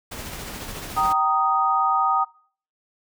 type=noise with tremolo; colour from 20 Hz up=pink; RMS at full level=-33 dBFS; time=0.11-1.13 s; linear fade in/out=10 ms; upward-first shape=sine; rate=14 Hz; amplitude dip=30%
type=chord; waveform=sine; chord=Eb major; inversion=first; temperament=equal with one note detuned; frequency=775.4 / 932.3 / 1244.5 Hz; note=G5 / Bb5 / Eb6; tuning=-19 / 0 / 0 cents; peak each=-23 / -24 / -20 dBFS; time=0.96-2.25 s; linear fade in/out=20 ms
effects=noise-tail reverb RT60 0.5 s tail -23 dB re dry